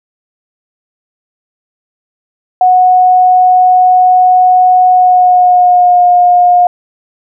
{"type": "tone with pitch glide", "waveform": "sine", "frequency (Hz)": [734, 713.5], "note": ["F#5", "F5"], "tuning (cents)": [-14, 37], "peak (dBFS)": -3, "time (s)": [2.61, 6.67], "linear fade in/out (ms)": 2, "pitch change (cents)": -49, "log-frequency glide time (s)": [4.88, 6.04], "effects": []}